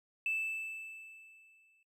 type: tone with exponential decay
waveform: triangle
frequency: 2637 Hz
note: E7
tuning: in tune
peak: -27 dBFS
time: 0.26-1.83 s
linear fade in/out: 2 ms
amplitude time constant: 340 ms
effects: noise-tail reverb RT60 0.2 s tail -26 dB re dry + tanh soft clip ceiling -27 dBFS